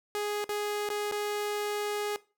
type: tone with dropouts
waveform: sawtooth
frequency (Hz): 415.3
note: G#4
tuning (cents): 0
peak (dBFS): -26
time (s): 0.15-2.16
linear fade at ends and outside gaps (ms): 0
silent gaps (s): 0.442-0.492 / 0.889-0.902 / 1.113-1.122
effects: noise-tail reverb RT60 0.3 s tail -19 dB re dry